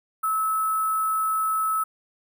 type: tone with sample-and-hold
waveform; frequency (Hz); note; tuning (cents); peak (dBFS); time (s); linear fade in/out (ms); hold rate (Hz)
sine; 1300; E6; -24; -21; 0.23-1.84; 10; 11025
effects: none